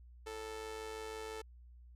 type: tone with amplitude modulation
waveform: sawtooth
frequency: 440 Hz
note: A4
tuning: in tune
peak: -36 dBFS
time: 0.26-1.42 s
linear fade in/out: 10 ms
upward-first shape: sine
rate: 106 Hz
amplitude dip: 60%
effects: added 60 Hz sine -54 dBFS peak until 1.95 s + low-pass 11000 Hz 12 dB/octave